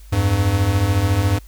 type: beating tone pair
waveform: square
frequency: 86.3 / 100.3 Hz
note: F2 / G2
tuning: -20 / +40 cents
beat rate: 14 Hz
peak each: -21 / -17 dBFS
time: 0.12-1.39 s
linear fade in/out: 10 ms
effects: added 50 Hz sine -38 dBFS peak until 1.47 s + white hiss -52 dBFS RMS until 1.47 s